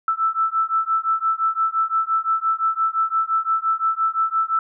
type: beating tone pair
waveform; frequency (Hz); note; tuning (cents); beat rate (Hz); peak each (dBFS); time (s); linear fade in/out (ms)
sine; 1318.5 / 1324.3; E6 / E6; 0 / +8; 5.8; -21; 0.08-4.59; 2
effects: none